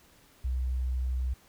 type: tone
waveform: sine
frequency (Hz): 63.4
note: B1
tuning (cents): +46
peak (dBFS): -27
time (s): 0.44-1.34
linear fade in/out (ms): 10
effects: pink hiss -60 dBFS RMS until 1.48 s